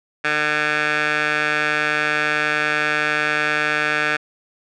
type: tone with band-pass filter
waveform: 15% pulse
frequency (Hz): 150.8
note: D3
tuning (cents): +46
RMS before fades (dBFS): -20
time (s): 0.24-4.17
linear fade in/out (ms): 10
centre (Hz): 1900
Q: 2.7
effects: resampled to 22050 Hz